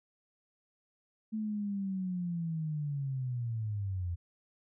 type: linear sweep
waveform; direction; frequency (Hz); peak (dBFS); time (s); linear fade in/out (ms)
sine; down; 220 to 84.2; -32; 1.32-4.16; 20
effects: none